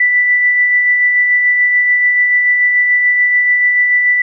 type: tone with tremolo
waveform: sine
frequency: 1975.5 Hz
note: B6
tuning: in tune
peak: -7 dBFS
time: 0-4.22 s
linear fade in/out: 5 ms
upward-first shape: sine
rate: 6.9 Hz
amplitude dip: 30%
effects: none